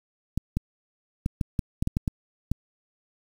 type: clicks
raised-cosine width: 5 ms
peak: -12 dBFS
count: 10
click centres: 0.376 / 0.57 / 1.261 / 1.412 / 1.592 / 1.825 / 1.874 / 1.969 / 2.078 / 2.516 s
effects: 7-bit